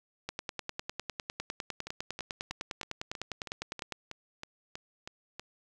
two click trains, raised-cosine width 0.2 ms, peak -18 / -23 dBFS, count 37 / 12, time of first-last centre 0.29-3.923 / 1.87-5.396 s, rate 9.91 / 3.12 Hz, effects none

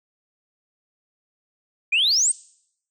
sine exponential sweep, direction up, 2349 to 8870 Hz, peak -15 dBFS, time 1.92-2.32 s, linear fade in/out 10 ms, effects noise-tail reverb RT60 0.7 s tail -23 dB re dry + tanh soft clip ceiling -12 dBFS

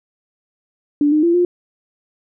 sine tone with pitch steps, 291.9 / 305.2 / 340.9 / 353.6 Hz, D4 / D#4 / F4 / F4, -10 / -33 / -42 / +22 cents, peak -11 dBFS, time 1.01-1.45 s, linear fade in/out 2 ms, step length 110 ms, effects none

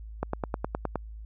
click train, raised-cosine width 1 ms, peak -14 dBFS, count 8, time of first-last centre 0.23-0.957 s, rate 9.63 Hz, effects added 54 Hz sine -39 dBFS peak until 1.25 s

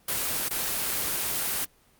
white noise with dropouts, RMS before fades -28 dBFS, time 0.08-1.65 s, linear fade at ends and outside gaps 5 ms, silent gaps 0.486-0.507 s, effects pink hiss -61 dBFS RMS until 1.99 s + Opus 24 kbps

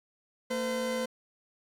40% pulse tone pair together, 227.9 / 511.6 Hz, A#3 / C5, -39 / -39 cents, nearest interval octave + major second, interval 1400 cents, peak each -34 / -30 dBFS, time 0.5-1.06 s, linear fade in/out 10 ms, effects low-pass 12000 Hz 12 dB/octave + 9-bit

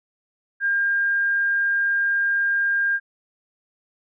sine tone, 1606 Hz, G6, 41 cents sharp, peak -18 dBFS, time 0.6-3 s, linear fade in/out 50 ms, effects none

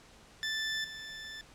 20% pulse tone with level steps, 1760 Hz, A6, in tune, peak -27 / -37 dBFS, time 0.43-1.41 s, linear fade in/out 0 ms, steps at 0.84 s, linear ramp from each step 5 ms, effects pink hiss -57 dBFS RMS until 1.54 s + low-pass 8000 Hz 12 dB/octave

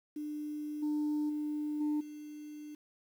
sine tone with level steps, 299.4 Hz, D4, 33 cents sharp, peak -36 / -28 / -32 / -27 / -43 dBFS, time 0.16-2.75 s, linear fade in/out 5 ms, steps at 0.82 / 1.29 / 1.8 / 2 s, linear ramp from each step 10 ms, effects tanh soft clip ceiling -28 dBFS + 10-bit

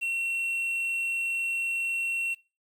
triangle tone with quantisation, 2722 Hz, F7, 45 cents flat, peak -25 dBFS, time 0.01-2.35 s, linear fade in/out 20 ms, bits 9, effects noise-tail reverb RT60 0.3 s tail -19 dB re dry

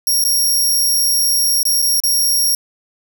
15% pulse tone with dropouts, 5588 Hz, F8, in tune, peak -7 dBFS, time 0.07-2.55 s, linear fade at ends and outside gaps 2 ms, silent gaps 0.241-0.249 / 1.631-1.653 / 1.819-1.824 / 2.002-2.036 s, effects none

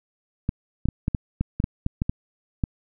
clicks, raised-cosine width 5 ms, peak -10 dBFS, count 12, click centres 0.491 / 0.856 / 0.887 / 1.081 / 1.148 / 1.41 / 1.601 / 1.641 / 1.864 / 2.019 / 2.095 / 2.638 s, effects none

